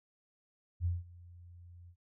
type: tone with ADSR envelope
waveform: sine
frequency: 87.31 Hz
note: F2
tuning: in tune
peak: -28 dBFS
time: 0.8-1.96 s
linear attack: 54 ms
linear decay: 180 ms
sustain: -23 dB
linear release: 75 ms
effects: noise-tail reverb RT60 0.1 s tail -25 dB re dry